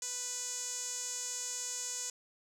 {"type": "tone with band-pass filter", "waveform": "sawtooth", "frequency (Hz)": 494.6, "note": "B4", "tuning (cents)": 3, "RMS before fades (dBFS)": -39, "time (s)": [0.02, 2.1], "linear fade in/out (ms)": 2, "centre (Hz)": 6900, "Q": 5.9, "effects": []}